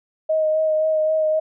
sine tone with vibrato, 626 Hz, D#5, 10 cents sharp, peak -16 dBFS, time 0.29-1.4 s, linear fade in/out 10 ms, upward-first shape sine, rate 3.8 Hz, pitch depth 17 cents each way, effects none

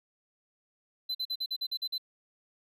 triangle tone bursts, 4043 Hz, B7, 40 cents sharp, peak -29 dBFS, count 9, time 1.09-1.981 s, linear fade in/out 10 ms, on 59 ms, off 45 ms, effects none

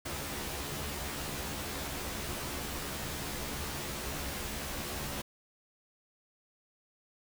pink noise with comb filter, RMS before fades -38 dBFS, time 0.05-5.22 s, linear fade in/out 10 ms, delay 14 ms, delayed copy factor +0.95, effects none

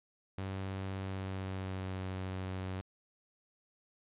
sawtooth tone with pitch glide, 96 to 93.7 Hz, G2 to F#2, -36 to +22 cents, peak -33 dBFS, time 0.38-2.81 s, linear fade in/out 0 ms, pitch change -42 cents, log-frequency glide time 1.01-2.07 s, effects resampled to 8000 Hz

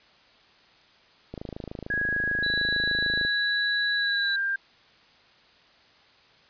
click train, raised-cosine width 2 ms, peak -22 dBFS, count 52, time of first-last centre 1.34-3.25 s, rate 26.7 Hz
sine tone with pitch glide, 1659 to 1592.3 Hz, G#6 to G6, -2 to +27 cents, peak -24 dBFS, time 1.9-4.56 s, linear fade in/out 5 ms, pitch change -71 cents, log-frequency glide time 3.95-4.35 s
sine tone, 3951 Hz, B7, in tune, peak -28 dBFS, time 2.43-4.36 s, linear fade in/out 5 ms
effects white hiss -57 dBFS RMS until 6.49 s + resampled to 11025 Hz

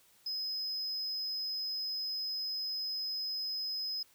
triangle tone, 5070 Hz, D#8, 32 cents sharp, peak -33 dBFS, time 0.26-4.03 s, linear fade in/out 5 ms, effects white hiss -65 dBFS RMS until 4.14 s

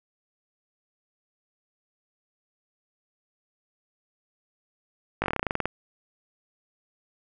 slowing click train, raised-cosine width 0.5 ms, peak -10 dBFS, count 14, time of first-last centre 5.22-5.656 s, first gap 19 ms, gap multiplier 1.09, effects none

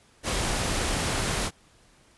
pink noise, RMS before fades -27 dBFS, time 0.23-1.51 s, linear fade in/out 50 ms, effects pink hiss -59 dBFS RMS until 2.17 s + resampled to 24000 Hz

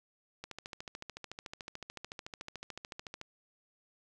click train, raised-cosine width 0.2 ms, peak -25 dBFS, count 39, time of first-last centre 0.44-3.214 s, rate 13.7 Hz, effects none

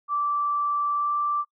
sine tone with pitch glide, 1166 to 1172.8 Hz, D6 to D6, -13 to -3 cents, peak -22 dBFS, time 0.08-1.45 s, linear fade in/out 50 ms, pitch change +10 cents, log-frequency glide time 0.95-1.13 s, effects noise-tail reverb RT60 0.1 s tail -24 dB re dry

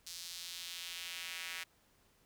square tone with high-pass filter sweep, 86.8 Hz, F2, 10 cents flat, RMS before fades -45 dBFS, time 0.06-1.64 s, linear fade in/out 10 ms, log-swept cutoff 4800 to 2100 Hz, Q 1.7, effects pink hiss -70 dBFS RMS until 2.25 s

